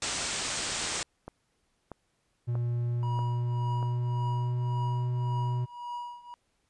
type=low-pass noise; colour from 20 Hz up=white; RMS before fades=-33 dBFS; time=0.02-1.03 s; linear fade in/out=2 ms; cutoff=8800 Hz; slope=96 dB/octave
type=click train; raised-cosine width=1 ms; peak=-26 dBFS; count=5; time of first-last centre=1.28-3.828 s; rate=1.57 Hz
type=tone with pitch glide; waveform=triangle; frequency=119.8 to 123.38 Hz; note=A#2 to B2; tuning=+48 to -1 cents; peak=-25 dBFS; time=2.47-5.66 s; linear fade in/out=20 ms; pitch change=+51 cents; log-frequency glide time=2.85-4.89 s
type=tone with tremolo; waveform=triangle; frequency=964 Hz; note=B5; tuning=42 cents flat; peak=-31 dBFS; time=3.03-6.34 s; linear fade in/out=0 ms; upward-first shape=triangle; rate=1.8 Hz; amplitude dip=90%
effects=pink hiss -74 dBFS RMS until 6.69 s + resampled to 24000 Hz